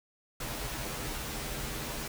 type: noise with comb filter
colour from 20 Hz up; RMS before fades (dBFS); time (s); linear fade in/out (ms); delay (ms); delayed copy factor
pink; -37; 0.4-2.08; 5; 11; -1
effects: none